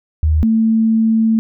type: tone pair in turn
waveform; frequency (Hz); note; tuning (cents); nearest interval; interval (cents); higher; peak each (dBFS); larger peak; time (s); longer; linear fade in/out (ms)
sine; 77.78 / 223.1; D#2 / A3; 0 / +24; octave + tritone; 1824; second; -10; neither; 0.23-0.43 / 0.43-1.39; second; 0
effects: none